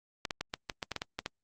clicks, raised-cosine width 0.2 ms, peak -16 dBFS, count 11, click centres 0.252 / 0.308 / 0.41 / 0.539 / 0.698 / 0.828 / 0.917 / 0.963 / 1.019 / 1.19 / 1.261 s, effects Opus 48 kbps

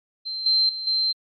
sine tone with level steps, 4124 Hz, C8, 26 cents flat, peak -27 / -16 / -28 / -19 dBFS, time 0.25-1.13 s, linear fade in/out 20 ms, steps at 0.46 / 0.69 / 0.87 s, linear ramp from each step 2 ms, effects MP3 64 kbps

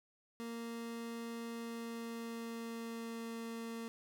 30% pulse tone with pitch glide, 231.8 to 229 Hz, A#3 to A#3, -10 to -31 cents, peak -39 dBFS, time 0.4-3.88 s, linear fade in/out 0 ms, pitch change -21 cents, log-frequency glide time 1.54-3.31 s, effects none

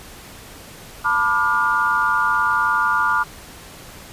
sine chord, B half-diminished seventh, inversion third, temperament just, 889 / 987.8 / 1185.3 / 1422.4 Hz, A5 / B5 / D6 / F6, +18 / 0 / +16 / +31 cents, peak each -25 / -23 / -20 / -19 dBFS, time 1.04-3.24 s, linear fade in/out 20 ms, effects pink hiss -40 dBFS RMS until 4.12 s + resampled to 32000 Hz

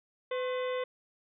harmonic tone with a mistuned harmonic, 505 Hz, B4, 39 cents sharp, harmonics 1 / 2 / 3 / 4 / 5 / 6 / 7, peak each -31 / -40 / -47 / -43 / -50 / -51 / -48 dBFS, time 0.31-0.84 s, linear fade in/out 5 ms, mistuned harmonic 2, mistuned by +100 cents, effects none

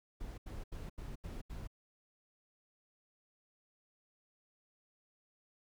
brown noise bursts, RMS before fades -44 dBFS, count 6, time 0.2-1.675 s, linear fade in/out 10 ms, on 180 ms, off 79 ms, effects none

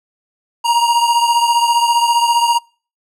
square beating tone pair, 939 / 954 Hz, A#5 / A#5, +12 / +40 cents, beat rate 15 Hz, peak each -13 / -18 dBFS, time 0.64-2.59 s, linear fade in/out 20 ms, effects noise-tail reverb RT60 0.4 s tail -26 dB re dry + low-pass 11000 Hz 12 dB/octave

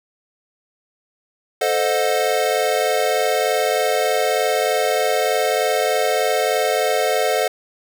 square chord, A diminished seventh, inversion none, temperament equal with one note detuned, 440 / 523.3 / 622.3 / 725.6 Hz, A4 / C5 / Eb5 / Gb5, 0 / 0 / 0 / -34 cents, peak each -23 dBFS, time 1.61-7.48 s, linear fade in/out 5 ms, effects none

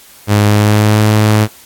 sawtooth tone with pitch glide, 103.83 to 107.12 Hz, G#2 to A2, 0 to -46 cents, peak -3 dBFS, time 0.27-1.48 s, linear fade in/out 50 ms, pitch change +54 cents, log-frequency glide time 0.45-1.03 s, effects white hiss -40 dBFS RMS until 1.65 s + AAC 64 kbps

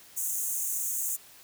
pink high-pass noise, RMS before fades -31 dBFS, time 0.16-1.17 s, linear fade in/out 20 ms, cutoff 6300 Hz, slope 96 dB/octave, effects white hiss -53 dBFS RMS until 1.43 s

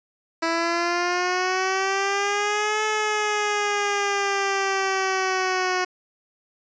10% pulse exponential two-way sweep, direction up then down, 328.1 to 431.4 to 364.9 Hz, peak -13 dBFS, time 0.42-5.85 s, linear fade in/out 10 ms, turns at 2.84 s, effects resampled to 16000 Hz + 8-bit

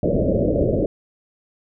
white low-pass noise, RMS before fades -19 dBFS, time 0.03-0.86 s, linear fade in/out 2 ms, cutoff 620 Hz, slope 96 dB/octave, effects none

